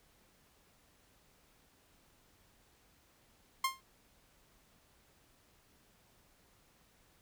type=tone with exponential decay; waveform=sawtooth; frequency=1060 Hz; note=C6; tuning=22 cents sharp; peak=-23 dBFS; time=3.64-3.81 s; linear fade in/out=5 ms; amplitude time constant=35 ms; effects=pink hiss -68 dBFS RMS until 7.21 s